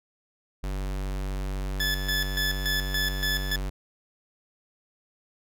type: tone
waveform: square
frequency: 48 Hz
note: G1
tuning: 36 cents flat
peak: -29 dBFS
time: 0.63-3.7 s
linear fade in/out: 10 ms
type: tone with tremolo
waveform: 20% pulse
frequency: 1729 Hz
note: A6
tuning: 31 cents flat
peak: -20 dBFS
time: 1.8-3.56 s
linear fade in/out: 2 ms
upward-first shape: square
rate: 3.5 Hz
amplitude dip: 70%
effects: none